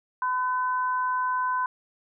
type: tone pair together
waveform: sine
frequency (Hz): 1010 / 1513.3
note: B5 / F#6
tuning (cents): +39 / +39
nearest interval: perfect fifth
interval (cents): 700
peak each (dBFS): -24 / -31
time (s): 0.22-1.66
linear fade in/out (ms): 2
effects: none